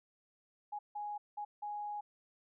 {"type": "tone bursts at uneven times", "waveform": "sine", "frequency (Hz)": 830.6, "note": "G#5", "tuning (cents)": 0, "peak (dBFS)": -38, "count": 4, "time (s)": [[0.72, 0.79], [0.95, 1.18], [1.37, 1.45], [1.62, 2.01]], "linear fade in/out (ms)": 10, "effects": []}